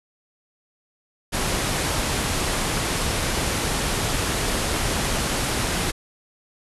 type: low-pass noise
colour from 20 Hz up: pink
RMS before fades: -24 dBFS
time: 1.32-5.92 s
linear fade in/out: 20 ms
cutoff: 12000 Hz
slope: 96 dB/octave
effects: none